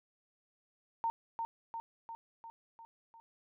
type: tone with echo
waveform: sine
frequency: 915 Hz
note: A#5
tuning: 32 cents flat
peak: -30 dBFS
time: 1.04-1.1 s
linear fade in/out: 0 ms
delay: 350 ms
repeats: 6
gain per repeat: -4 dB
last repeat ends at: 3.2 s
effects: none